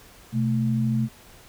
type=tone pair together; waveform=sine; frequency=126.43 / 219.7 Hz; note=B2 / A3; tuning=+41 / -2 cents; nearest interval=minor seventh; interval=957 cents; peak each=-23 dBFS; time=0.32-1.09 s; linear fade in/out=50 ms; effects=pink hiss -50 dBFS RMS until 1.48 s